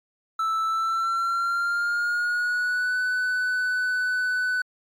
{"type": "tone with pitch glide", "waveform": "triangle", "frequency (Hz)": [1318.5, 1497.2], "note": ["E6", "F#6"], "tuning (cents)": [0, 20], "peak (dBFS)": -20, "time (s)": [0.39, 4.62], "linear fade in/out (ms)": 5, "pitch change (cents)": 220, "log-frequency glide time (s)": [0.67, 2.98], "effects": ["MP3 96 kbps"]}